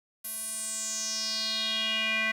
square tone with band-pass filter sweep, 220.1 Hz, A3, 1 cent sharp, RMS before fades -31 dBFS, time 0.24-2.32 s, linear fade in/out 10 ms, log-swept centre 12000 to 2100 Hz, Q 4.8, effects 10-bit

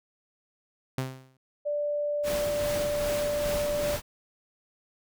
sawtooth tone with exponential decay, 130.81 Hz, C3, in tune, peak -22 dBFS, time 0.98-1.37 s, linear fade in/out 2 ms, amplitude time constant 84 ms
sine tone, 587 Hz, D5, 1 cent flat, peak -26 dBFS, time 1.65-3.97 s, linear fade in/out 20 ms
pink noise with tremolo, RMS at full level -33 dBFS, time 2.23-4.02 s, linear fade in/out 50 ms, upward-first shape sine, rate 2.5 Hz, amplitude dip 35%
effects none

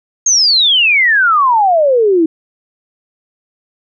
sine exponential sweep, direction down, 6570 to 311.1 Hz, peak -7 dBFS, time 0.26-2.26 s, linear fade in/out 5 ms, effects none

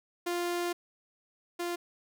sawtooth tone pair in turn, 349.2 / 347.9 Hz, F4 / F4, 0 / -7 cents, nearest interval unison, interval 7 cents, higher first, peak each -26 / -28 dBFS, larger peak first, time 0.26-0.73 / 1.59-1.76 s, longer first, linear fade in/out 10 ms, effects none

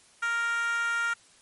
10% pulse tone with high-pass filter, 466.2 Hz, A#4, in tune, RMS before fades -28 dBFS, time 0.22-1.14 s, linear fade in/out 10 ms, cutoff 1400 Hz, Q 5.3, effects white hiss -58 dBFS RMS until 1.41 s + MP3 48 kbps

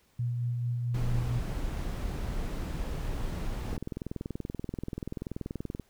sine tone with tremolo, 120.4 Hz, B2, 44 cents flat, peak -27 dBFS, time 0.19-1.39 s, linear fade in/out 5 ms, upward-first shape sine, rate 4.5 Hz, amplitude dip 25%
brown noise, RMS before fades -33 dBFS, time 0.94-3.77 s, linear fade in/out 5 ms
click train, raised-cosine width 3 ms, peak -22 dBFS, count 44, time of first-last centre 3.73-5.797 s, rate 20.8 Hz
effects pink hiss -67 dBFS RMS until 5.89 s

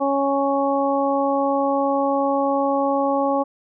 harmonic tone, 277.2 Hz, C#4, in tune, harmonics 1 / 2 / 3 / 4, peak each -23 / -21 / -23 / -26 dBFS, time 0-3.44 s, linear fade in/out 20 ms, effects none

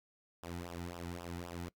sawtooth tone with flanger, 86.7 Hz, F2, 12 cents flat, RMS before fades -44 dBFS, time 0.43-1.69 s, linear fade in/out 0 ms, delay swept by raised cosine 0.46 to 1.86 ms, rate 3.8 Hz, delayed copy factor -0.85, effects noise-tail reverb RT60 0.1 s tail -21 dB re dry

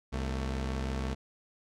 sawtooth tone pair together, 65.9 / 223.4 Hz, C2 / A3, +13 / +27 cents, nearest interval octave + major sixth, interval 2114 cents, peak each -28 / -35 dBFS, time 0.12-1.15 s, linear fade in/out 20 ms, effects low-pass 7000 Hz 12 dB/octave

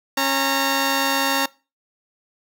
10% pulse tone pair together, 273.5 / 920 Hz, C#4 / A#5, -23 / -23 cents, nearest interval octave + major sixth, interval 2100 cents, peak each -13 dBFS, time 0.17-1.46 s, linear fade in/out 5 ms, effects noise-tail reverb RT60 0.3 s tail -22 dB re dry

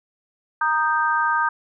sine chord, Eb major, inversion second, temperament equal with one note detuned, 932.3 / 1234.5 / 1568 Hz, Bb5 / Eb6 / G6, 0 / -14 / 0 cents, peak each -22 dBFS, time 0.61-1.49 s, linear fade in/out 5 ms, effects none

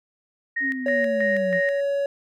sine tone with tremolo, 1864.7 Hz, A#6, in tune, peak -22 dBFS, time 0.56-1.81 s, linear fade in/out 10 ms, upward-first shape square, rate 3.1 Hz, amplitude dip 75%
sine linear sweep, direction down, 278.7 to 173.7 Hz, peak -27 dBFS, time 0.6-1.61 s, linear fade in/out 50 ms
triangle tone, 561 Hz, C#5, 21 cents sharp, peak -19 dBFS, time 0.86-2.06 s, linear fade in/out 2 ms
effects none

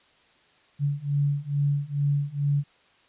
sine beating tone pair, 142 / 144.3 Hz, C#3 / D3, +42 / -30 cents, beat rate 2.3 Hz, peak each -26 / -25 dBFS, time 0.79-2.64 s, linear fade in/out 50 ms, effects white hiss -60 dBFS RMS until 3.08 s + resampled to 8000 Hz

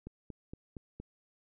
click train, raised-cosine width 3 ms, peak -30 dBFS, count 5, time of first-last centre 0.07-1 s, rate 4.3 Hz, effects none

